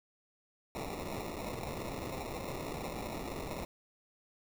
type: noise with sample-and-hold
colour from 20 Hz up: white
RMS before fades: -40 dBFS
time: 0.75-3.65 s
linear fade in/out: 0 ms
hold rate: 1575 Hz
effects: none